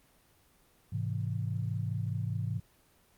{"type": "chord", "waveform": "sine", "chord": "Ab augmented", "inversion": "none", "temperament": "equal with one note detuned", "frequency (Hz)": [105.82, 130.81, 164.81], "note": ["Ab2", "C3", "E3"], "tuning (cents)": [33, 0, 0], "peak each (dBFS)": [-33, -36, -38], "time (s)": [0.92, 2.6], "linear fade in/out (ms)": 10, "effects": ["pink hiss -65 dBFS RMS until 3.17 s", "Opus 24 kbps"]}